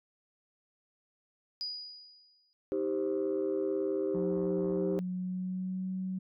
sine tone with exponential decay, 4913 Hz, D#8, 23 cents flat, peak -32 dBFS, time 1.61-2.53 s, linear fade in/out 0 ms, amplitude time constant 200 ms
sine chord, C minor, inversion first, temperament just, 314 / 392.4 / 523.3 Hz, Eb4 / G4 / C5, +16 / +2 / 0 cents, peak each -34 / -30 / -35 dBFS, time 2.72-4.99 s, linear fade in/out 0 ms
sine tone with pitch glide, 179.4 to 187.02 Hz, F3 to F#3, +47 to +19 cents, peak -32 dBFS, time 4.14-6.19 s, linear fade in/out 10 ms, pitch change +72 cents, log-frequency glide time 4.62-5.88 s
effects tanh soft clip ceiling -23 dBFS

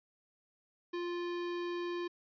square tone, 349.2 Hz, F4, in tune, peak -36 dBFS, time 0.93-2.08 s, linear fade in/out 10 ms, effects resampled to 11025 Hz

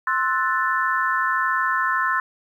sine chord, F# half-diminished seventh, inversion second, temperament equal with one note detuned, 1052 / 1318.5 / 1480 / 1760 Hz, C6 / E6 / F#6 / A6, +9 / 0 / 0 / 0 cents, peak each -23 / -25 / -26 / -24 dBFS, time 0.07-2.2 s, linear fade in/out 2 ms, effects 9-bit

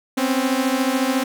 sawtooth beating tone pair, 255.9 / 269.9 Hz, C4 / C#4, -38 / -46 cents, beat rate 14 Hz, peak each -17 dBFS, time 0.17-1.24 s, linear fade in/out 10 ms, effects none

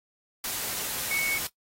sine tone in noise, 2217 Hz, C#7, in tune, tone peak -26 dBFS, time 1.11-1.38 s, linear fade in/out 2 ms, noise white, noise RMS -32 dBFS, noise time 0.44-1.47 s, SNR +3 dB, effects noise-tail reverb RT60 0.1 s tail -19 dB re dry + AAC 48 kbps

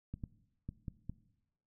clicks, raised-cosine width 5 ms, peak -28 dBFS, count 5, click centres 0.14 / 0.238 / 0.69 / 0.882 / 1.096 s, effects noise-tail reverb RT60 0.9 s tail -18 dB re dry

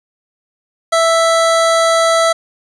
25% pulse tone, 660 Hz, E5, 2 cents sharp, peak -6 dBFS, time 0.92-2.33 s, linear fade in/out 10 ms, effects resampled to 24000 Hz + 7-bit

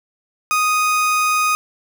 30% pulse tone, 1244.5 Hz, D#6, in tune, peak -12 dBFS, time 0.51-1.55 s, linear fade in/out 0 ms, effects none

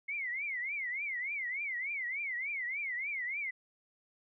sine tone with vibrato, 2133 Hz, C7, 33 cents sharp, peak -34 dBFS, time 0.08-3.51 s, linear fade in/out 10 ms, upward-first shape triangle, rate 3.4 Hz, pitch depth 220 cents each way, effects none

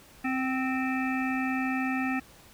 harmonic tone with a mistuned harmonic, 261.6 Hz, C4, in tune, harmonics 1 / 3 / 5 / 7 / 9 / 10, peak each -28 / -35 / -38 / -35 / -39 / -39 dBFS, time 0.24-2.2 s, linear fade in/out 10 ms, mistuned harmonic 3, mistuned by -25 cents, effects pink hiss -54 dBFS RMS until 2.53 s

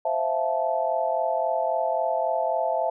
sine chord, F major seventh, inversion second, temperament just, 523.8 / 654.8 / 698.5 / 873.1 Hz, C5 / E5 / F5 / A5, +2 / -12 / 0 / -14 cents, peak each -30 / -25 / -29 / -28 dBFS, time 0.05-2.9 s, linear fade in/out 5 ms, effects none

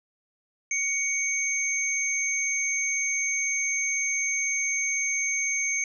sine tone pair together, 2239 / 6338 Hz, C#7 / G8, +17 / +18 cents, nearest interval octave + tritone, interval 1801 cents, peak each -27 dBFS, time 0.71-5.84 s, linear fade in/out 2 ms, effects none

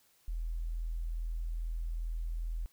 sine tone, 41.2 Hz, E1, in tune, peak -33 dBFS, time 0.28-2.66 s, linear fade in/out 0 ms, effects white hiss -68 dBFS RMS until 2.72 s

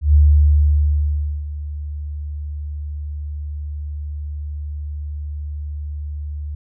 sine tone with ADSR envelope, 73.9 Hz, D2, 11 cents sharp, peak -7 dBFS, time 0.01-6.55 s, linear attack 130 ms, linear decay 1300 ms, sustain -17 dB, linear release 4 ms, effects none

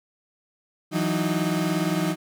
35% pulse tone cluster, 163.6 / 183.3 / 309.4 Hz, E3 / F#3 / D#4, -13 / -16 / -10 cents, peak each -25 dBFS, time 0.91-2.16 s, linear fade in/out 50 ms, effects none

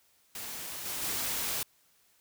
white noise with level steps, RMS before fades -40 / -36 / -33 dBFS, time 0.35-1.63 s, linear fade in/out 2 ms, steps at 0.85 / 1.02 s, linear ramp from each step 10 ms, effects white hiss -67 dBFS RMS until 2.2 s

